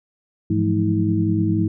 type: tone cluster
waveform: sine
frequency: 103.4 / 169.8 / 179.7 / 213.7 / 320.5 Hz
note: G#2 / F3 / F3 / G#3 / E4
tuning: -7 / -48 / +50 / +50 / -49 cents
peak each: -21 / -24 / -28 / -24 / -21 dBFS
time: 0.5-1.68 s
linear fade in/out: 5 ms
effects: none